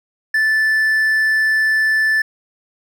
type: tone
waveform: triangle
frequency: 1755 Hz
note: A6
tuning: 5 cents flat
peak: -11 dBFS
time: 0.34-2.22 s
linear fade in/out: 5 ms
effects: none